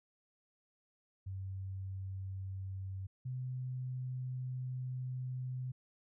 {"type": "tone pair in turn", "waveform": "sine", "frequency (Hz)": [95.6, 127.61], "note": ["G2", "C3"], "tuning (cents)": [-43, -43], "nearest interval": "perfect fourth", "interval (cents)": 500, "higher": "second", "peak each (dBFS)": [-39, -37], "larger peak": "second", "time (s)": [[1.26, 3.07], [3.25, 5.72]], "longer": "second", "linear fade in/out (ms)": 10, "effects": []}